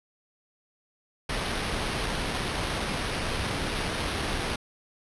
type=noise with sample-and-hold; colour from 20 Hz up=pink; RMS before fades=-30 dBFS; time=1.29-4.56 s; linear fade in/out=5 ms; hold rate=7350 Hz; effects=resampled to 24000 Hz